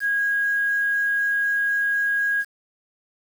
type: tone with quantisation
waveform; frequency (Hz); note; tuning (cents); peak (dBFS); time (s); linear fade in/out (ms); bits
sine; 1642; G#6; -20; -19; 0-2.45; 50; 7
effects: none